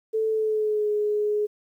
sine tone with pitch glide, 440 to 419.2 Hz, A4 to G#4, 0 to +16 cents, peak -21 dBFS, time 0.13-1.47 s, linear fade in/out 20 ms, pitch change -84 cents, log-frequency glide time 0.29-0.9 s, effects 10-bit

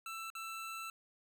25% pulse tone with dropouts, 1331 Hz, E6, 16 cents sharp, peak -38 dBFS, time 0.06-0.9 s, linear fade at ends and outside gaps 2 ms, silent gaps 0.302-0.351 s, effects none

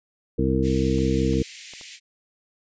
harmonic tone, 65.6 Hz, C2, 5 cents sharp, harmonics 1 / 2 / 3 / 4 / 5 / 7, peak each -26 / -26 / -26 / -26 / -26 / -26 dBFS, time 0.38-1.43 s, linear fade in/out 10 ms
pink high-pass noise, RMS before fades -40 dBFS, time 0.62-2 s, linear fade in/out 50 ms, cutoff 2000 Hz, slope 48 dB/octave
clicks, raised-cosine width 1 ms, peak -33 dBFS, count 4, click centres 0.985 / 1.335 / 1.736 / 1.812 s
effects resampled to 16000 Hz

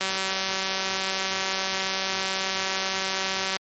click train, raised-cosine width 0.2 ms, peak -9 dBFS, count 680, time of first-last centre 0.01-3.565 s, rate 191 Hz, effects high-pass 200 Hz 12 dB/octave + MP3 32 kbps

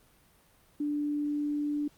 sine tone, 293.7 Hz, D4, in tune, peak -28 dBFS, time 0.8-1.88 s, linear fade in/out 5 ms, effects pink hiss -63 dBFS RMS until 1.97 s + Opus 32 kbps

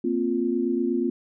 sine chord, Bb suspended second, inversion none, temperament equal, 233.1 / 261.6 / 349.2 Hz, Bb3 / C4 / F4, 0 / 0 / 0 cents, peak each -27 / -26 / -25 dBFS, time 0.04-1.1 s, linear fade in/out 5 ms, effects none

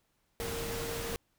sine tone in noise, 462.6 Hz, A#4, 13 cents flat, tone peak -39 dBFS, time 0.4-1.16 s, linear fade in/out 0 ms, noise pink, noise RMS -38 dBFS, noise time 0.4-1.16 s, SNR -4 dB, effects pink hiss -75 dBFS RMS until 1.38 s

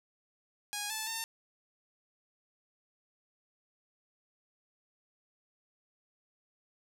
5% pulse tone with pitch steps, 825 / 875 / 903 Hz, G#5 / A5 / A5, -12 / -10 / +45 cents, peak -23 dBFS, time 0.73-1.24 s, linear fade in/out 0 ms, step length 170 ms, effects none

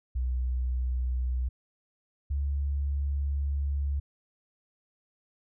sine tone pair in turn, 62.6 / 70.46 Hz, B1 / C#2, +24 / +29 cents, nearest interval major second, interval 205 cents, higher second, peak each -26 dBFS, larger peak neither, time 0.15-1.49 / 2.3-4 s, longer second, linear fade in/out 10 ms, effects none

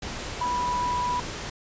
sine tone in noise, 983 Hz, B5, 8 cents flat, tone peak -24 dBFS, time 0.41-1.2 s, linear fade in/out 5 ms, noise pink, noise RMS -34 dBFS, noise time 0.02-1.5 s, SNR +7 dB, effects resampled to 16000 Hz

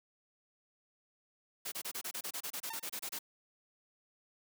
white noise bursts, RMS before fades -40 dBFS, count 16, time 1.65-3.19 s, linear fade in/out 10 ms, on 70 ms, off 28 ms
sawtooth tone with exponential decay, 906 Hz, A#5, 50 cents flat, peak -34 dBFS, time 2.7-2.85 s, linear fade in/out 5 ms, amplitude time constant 31 ms
effects high-pass 200 Hz 12 dB/octave

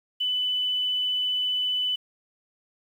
sine tone, 2995 Hz, F#7, 20 cents sharp, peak -23 dBFS, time 0.2-1.96 s, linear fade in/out 10 ms, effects 9-bit

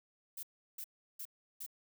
violet noise bursts, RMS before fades -44 dBFS, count 4, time 0.37-1.664 s, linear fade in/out 5 ms, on 61 ms, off 350 ms, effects none

